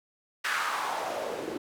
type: noise with band-pass filter sweep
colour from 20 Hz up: white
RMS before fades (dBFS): -32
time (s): 0.44-1.58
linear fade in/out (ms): 10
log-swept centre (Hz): 1700 to 330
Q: 2.9
effects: none